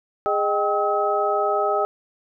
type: tone cluster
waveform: sine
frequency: 412.7 / 618 / 784 / 1282 Hz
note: G#4 / D#5 / G5 / E6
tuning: -11 / -12 / 0 / -49 cents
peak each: -24 dBFS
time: 0.26-1.85 s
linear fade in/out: 0 ms
effects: none